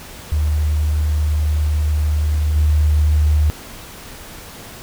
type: tone with level steps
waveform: sine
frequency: 75.7 Hz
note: D#2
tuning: 47 cents flat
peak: -14 / -11 dBFS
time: 0.32-3.5 s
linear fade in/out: 0 ms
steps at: 2.56 s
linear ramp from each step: 2 ms
effects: pink hiss -36 dBFS RMS until 4.82 s